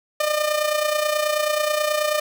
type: tone with amplitude modulation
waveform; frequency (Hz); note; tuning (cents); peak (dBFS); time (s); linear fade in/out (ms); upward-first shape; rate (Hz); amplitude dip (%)
sawtooth; 604; D5; +48; -13; 0.2-2.2; 5; sine; 29.3; 60
effects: none